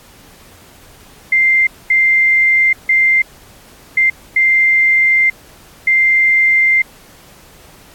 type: tone bursts at uneven times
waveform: sine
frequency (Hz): 2093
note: C7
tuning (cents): 0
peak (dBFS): -8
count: 6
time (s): 1.32-1.67 / 1.9-2.73 / 2.89-3.22 / 3.97-4.1 / 4.36-5.3 / 5.87-6.82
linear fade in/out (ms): 5
effects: pink hiss -43 dBFS RMS until 7.94 s + AAC 64 kbps